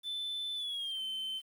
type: tone with pitch glide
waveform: triangle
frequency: 3520 to 3082 Hz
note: A7 to G7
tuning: 0 to -30 cents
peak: -33 dBFS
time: 0.03-1.42 s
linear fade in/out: 50 ms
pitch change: -230 cents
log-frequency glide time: 0.55-1.01 s
effects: tanh soft clip ceiling -29 dBFS + 10-bit